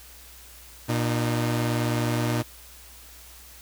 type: tone pair together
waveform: sawtooth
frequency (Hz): 118.59 / 305.8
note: A#2 / D#4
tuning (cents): +30 / -30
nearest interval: octave + major third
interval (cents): 1640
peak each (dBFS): -20 / -25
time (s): 0.88-2.43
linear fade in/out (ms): 20
effects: added 60 Hz sine -50 dBFS peak until 3.61 s + white hiss -48 dBFS RMS until 3.61 s